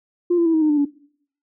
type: tone with pitch steps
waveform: sine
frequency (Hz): 350.3 / 338.8 / 327.6 / 316.8 / 306.4 / 296.3 / 286.5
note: F4 / E4 / E4 / D#4 / D#4 / D4 / D4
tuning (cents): +5 / +48 / -11 / +31 / -27 / +15 / -43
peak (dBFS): -13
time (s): 0.3-0.853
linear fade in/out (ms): 10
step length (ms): 79
effects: noise-tail reverb RT60 0.6 s tail -21 dB re dry + tanh soft clip ceiling -10 dBFS